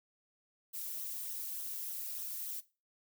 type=noise with flanger; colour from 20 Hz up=violet; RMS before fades=-41 dBFS; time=0.73-2.61 s; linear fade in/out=20 ms; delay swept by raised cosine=0.41 to 2.01 ms; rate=3.4 Hz; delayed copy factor=-0.55; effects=noise-tail reverb RT60 0.3 s tail -18 dB re dry